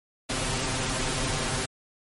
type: noise with comb filter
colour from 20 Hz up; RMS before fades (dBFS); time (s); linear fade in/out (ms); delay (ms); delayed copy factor
pink; -28; 0.29-1.66; 10; 7.7; +0.9
effects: MP3 48 kbps